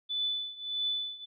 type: tone with tremolo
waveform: sine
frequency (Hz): 3490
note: A7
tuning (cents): -15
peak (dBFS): -27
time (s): 0.09-1.26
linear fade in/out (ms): 20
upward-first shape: triangle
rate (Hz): 1.6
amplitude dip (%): 90
effects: none